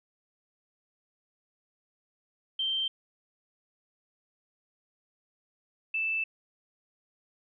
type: tone pair in turn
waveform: sine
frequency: 3136 / 2642 Hz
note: G7 / E7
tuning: 0 / +3 cents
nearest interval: minor third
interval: 297 cents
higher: first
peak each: -27 dBFS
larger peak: neither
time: 2.59-2.88 / 5.94-6.24 s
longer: second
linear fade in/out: 5 ms
effects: none